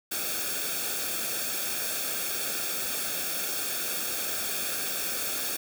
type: noise with comb filter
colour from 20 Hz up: white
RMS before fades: -31 dBFS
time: 0.11-5.57 s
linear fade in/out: 10 ms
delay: 1 ms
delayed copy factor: -0.7
effects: none